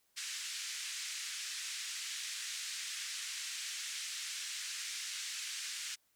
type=band-pass noise; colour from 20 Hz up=white; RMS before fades=-42 dBFS; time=0.16-5.96 s; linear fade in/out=20 ms; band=1700 to 7800 Hz; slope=24 dB/octave; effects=white hiss -75 dBFS RMS until 6.15 s